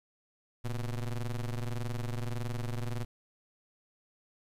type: ring-modulated tone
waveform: square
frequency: 61.74 Hz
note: B1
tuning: in tune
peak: -30 dBFS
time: 0.64-3.05 s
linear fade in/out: 10 ms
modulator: 50.9 Hz
effects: resampled to 32000 Hz + 10-bit